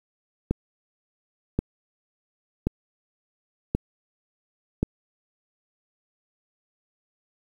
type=click train; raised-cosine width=3 ms; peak=-9 dBFS; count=5; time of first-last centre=0.51-4.83 s; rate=0.926 Hz; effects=8-bit